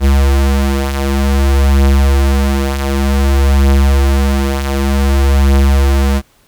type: beating tone pair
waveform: square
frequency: 68.2 / 68.74 Hz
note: C#2 / C#2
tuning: -28 / -14 cents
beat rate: 0.54 Hz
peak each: -16 / -10 dBFS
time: 0-6.22 s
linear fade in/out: 50 ms
effects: pink hiss -51 dBFS RMS until 6.47 s